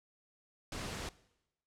pink noise, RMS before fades -41 dBFS, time 0.72-1.09 s, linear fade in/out 2 ms, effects noise-tail reverb RT60 0.9 s tail -20 dB re dry + low-pass 8000 Hz 12 dB/octave

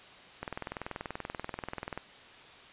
click train, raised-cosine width 0.5 ms, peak -21 dBFS, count 33, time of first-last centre 0.43-1.976 s, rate 20.7 Hz, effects white hiss -52 dBFS RMS until 2.72 s + resampled to 8000 Hz

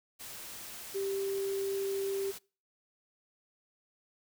sine tone in noise, 392 Hz, G4, in tune, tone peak -31 dBFS, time 0.94-2.32 s, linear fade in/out 20 ms, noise white, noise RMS -45 dBFS, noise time 0.19-2.39 s, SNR +11 dB, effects noise-tail reverb RT60 0.4 s tail -26 dB re dry

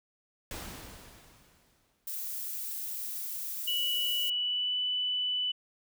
pink noise with exponential decay, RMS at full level -39 dBFS, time 0.51-2.22 s, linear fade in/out 1 ms, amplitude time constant 370 ms
violet noise, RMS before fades -37 dBFS, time 2.07-4.3 s, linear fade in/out 5 ms
sine tone with pitch glide, 2943 to 2986 Hz, F#7 to F#7, -10 to +15 cents, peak -28 dBFS, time 3.67-5.52 s, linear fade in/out 10 ms, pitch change +25 cents, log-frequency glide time 4.24-4.78 s
effects none

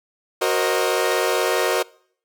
sawtooth chord, C half-diminished seventh, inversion second, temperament equal with one note detuned, 370 / 466.2 / 530.9 / 622.3 Hz, Gb4 / Bb4 / C5 / Eb5, 0 / 0 / +25 / 0 cents, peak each -19 / -19 / -21 / -21 dBFS, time 0.41-1.83 s, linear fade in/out 10 ms, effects noise-tail reverb RT60 0.6 s tail -24 dB re dry

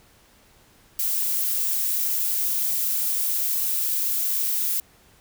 violet noise with high-pass filter sweep, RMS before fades -24 dBFS, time 0.99-4.8 s, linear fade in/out 2 ms, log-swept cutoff 240 to 1000 Hz, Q 0.85, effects pink hiss -56 dBFS RMS until 5.2 s

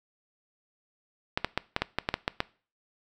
clicks, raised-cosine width 0.3 ms, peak -9 dBFS, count 10, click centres 1.375 / 1.446 / 1.576 / 1.764 / 1.82 / 1.986 / 2.089 / 2.141 / 2.279 / 2.404 s, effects noise-tail reverb RT60 0.4 s tail -21 dB re dry

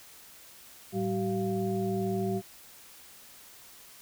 sine tone cluster, 110.8 / 192.7 / 381.1 / 696 Hz, A2 / G3 / G4 / F5, +13 / -29 / -49 / -6 cents, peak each -36 / -31 / -31 / -37 dBFS, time 0.92-2.42 s, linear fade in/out 50 ms, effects white hiss -52 dBFS RMS until 4.01 s

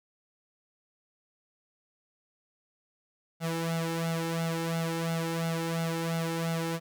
sawtooth tone with flanger, 165.2 Hz, E3, 4 cents sharp, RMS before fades -31 dBFS, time 3.4-6.8 s, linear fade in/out 50 ms, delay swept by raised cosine 1.4 to 2.29 ms, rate 2.9 Hz, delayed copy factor +0.8, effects none

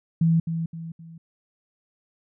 sine tone with echo, 164.6 Hz, E3, 2 cents flat, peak -16 dBFS, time 0.21-0.4 s, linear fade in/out 5 ms, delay 260 ms, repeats 3, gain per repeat -8 dB, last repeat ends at 1.18 s, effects none

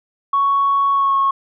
sine tone with pitch glide, 1112 to 1094.8 Hz, C#6 to C#6, +5 to -22 cents, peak -12 dBFS, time 0.33-1.31 s, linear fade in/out 5 ms, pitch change -27 cents, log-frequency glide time 0.92-1.15 s, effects tanh soft clip ceiling -8 dBFS

